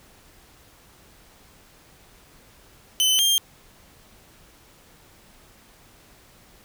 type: tone pair in turn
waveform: sawtooth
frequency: 3040 / 3195 Hz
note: F#7 / G7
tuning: +46 / +32 cents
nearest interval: minor second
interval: 86 cents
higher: second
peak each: -14 dBFS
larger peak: neither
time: 3-3.19 / 3.19-3.38 s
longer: neither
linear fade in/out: 0 ms
effects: pink hiss -53 dBFS RMS until 6.64 s